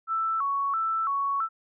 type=tone with vibrato; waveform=sine; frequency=1215 Hz; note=D#6; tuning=42 cents flat; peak=-24 dBFS; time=0.07-1.49 s; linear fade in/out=50 ms; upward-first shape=square; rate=1.5 Hz; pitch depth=150 cents each way; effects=none